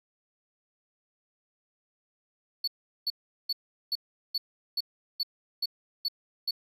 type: tone bursts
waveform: triangle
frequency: 4435 Hz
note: C#8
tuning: in tune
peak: -25 dBFS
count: 10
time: 2.64-6.51 s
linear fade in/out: 5 ms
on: 36 ms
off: 390 ms
effects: none